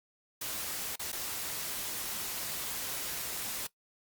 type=noise with dropouts; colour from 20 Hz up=white; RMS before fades=-37 dBFS; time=0.41-3.67 s; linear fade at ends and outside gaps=5 ms; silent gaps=0.958-0.994 / 1.119-1.127 s; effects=noise-tail reverb RT60 0.1 s tail -19 dB re dry + Opus 48 kbps